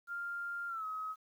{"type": "tone with pitch glide", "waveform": "sine", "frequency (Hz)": [1396.9, 1273.6], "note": ["F6", "D#6"], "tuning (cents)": [0, 40], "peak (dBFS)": -37, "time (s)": [0.07, 1.16], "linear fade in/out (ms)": 50, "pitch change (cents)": -160, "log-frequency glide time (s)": [0.68, 0.85], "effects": ["11-bit"]}